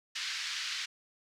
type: band-pass noise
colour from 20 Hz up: white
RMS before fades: -37 dBFS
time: 0.15-0.86 s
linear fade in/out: 10 ms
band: 1500 to 5200 Hz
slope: 24 dB/octave
effects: none